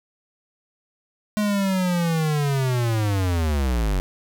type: linear sweep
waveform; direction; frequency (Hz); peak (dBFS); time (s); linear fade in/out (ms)
square; down; 212.5 to 44.18; -20; 1.37-4; 0
effects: none